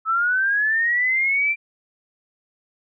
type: linear sweep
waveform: sine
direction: up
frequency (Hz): 1294 to 2367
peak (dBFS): -17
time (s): 0.05-1.56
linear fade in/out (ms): 50
effects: none